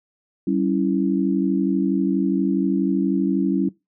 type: chord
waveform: sine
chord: C# diminished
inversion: second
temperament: equal with one note detuned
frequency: 192.96 / 277.2 / 329.6 Hz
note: G3 / C#4 / E4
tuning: -27 / 0 / 0 cents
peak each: -22 / -21 / -23 dBFS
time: 0.47-3.69 s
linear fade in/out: 5 ms
effects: noise-tail reverb RT60 0.2 s tail -20 dB re dry